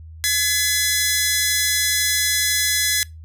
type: tone pair together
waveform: 10% pulse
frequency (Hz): 1700 / 2022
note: G#6 / B6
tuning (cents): +40 / +40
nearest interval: minor third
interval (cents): 300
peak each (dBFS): -11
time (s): 0.24-3.03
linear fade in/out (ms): 0
effects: noise-tail reverb RT60 0.2 s tail -22 dB re dry + added 80 Hz sine -36 dBFS peak until 3.24 s